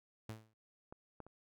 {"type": "tone with exponential decay", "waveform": "sawtooth", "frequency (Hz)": 110, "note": "A2", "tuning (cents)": 0, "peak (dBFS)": -38, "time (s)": [0.29, 0.54], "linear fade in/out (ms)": 5, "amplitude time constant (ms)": 53}
{"type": "clicks", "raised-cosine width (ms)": 1, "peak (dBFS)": [-36, -34, -42], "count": 3, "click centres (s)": [0.925, 1.203, 1.266]}
{"effects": []}